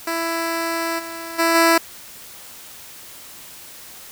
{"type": "tone with level steps", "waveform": "10% pulse", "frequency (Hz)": 331.7, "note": "E4", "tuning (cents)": 11, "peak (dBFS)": [-13, -22, -7, -4], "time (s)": [0.07, 1.78], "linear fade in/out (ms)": 5, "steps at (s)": [0.98, 1.38, 1.54], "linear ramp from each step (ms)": 20, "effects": ["white hiss -40 dBFS RMS until 4.11 s"]}